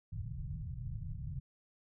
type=low-pass noise; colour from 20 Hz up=white; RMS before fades=-41 dBFS; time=0.12-1.4 s; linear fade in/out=10 ms; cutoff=150 Hz; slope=48 dB/octave; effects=none